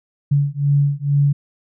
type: beating tone pair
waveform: sine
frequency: 141.5 / 143.7 Hz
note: C#3 / D3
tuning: +36 / -37 cents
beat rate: 2.2 Hz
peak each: -17 dBFS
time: 0.31-1.33 s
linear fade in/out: 10 ms
effects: none